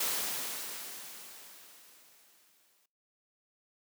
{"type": "noise with exponential decay", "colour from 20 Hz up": "white", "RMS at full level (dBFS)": -31, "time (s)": [0, 2.86], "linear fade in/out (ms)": 5, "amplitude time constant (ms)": 620, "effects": ["noise-tail reverb RT60 0.4 s tail -24 dB re dry", "high-pass 200 Hz 12 dB/octave"]}